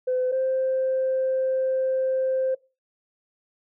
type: tone pair in turn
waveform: sine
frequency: 508 / 523.2 Hz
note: B4 / C5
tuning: +49 / 0 cents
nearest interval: minor second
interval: 51 cents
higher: second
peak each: -20 dBFS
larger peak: neither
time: 0.07-0.32 / 0.32-2.55 s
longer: second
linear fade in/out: 10 ms
effects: noise-tail reverb RT60 0.3 s tail -23 dB re dry + tanh soft clip ceiling -17 dBFS